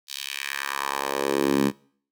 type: tone with high-pass filter sweep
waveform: 10% pulse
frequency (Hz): 69.4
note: C#2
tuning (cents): +3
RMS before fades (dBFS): -26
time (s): 0.07-1.72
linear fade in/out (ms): 50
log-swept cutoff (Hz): 4200 to 200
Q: 1.9
effects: noise-tail reverb RT60 0.5 s tail -22 dB re dry